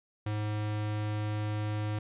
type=tone; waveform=square; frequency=105.8 Hz; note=G#2; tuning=33 cents sharp; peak=-31 dBFS; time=0.26-1.99 s; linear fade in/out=5 ms; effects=resampled to 8000 Hz + 12-bit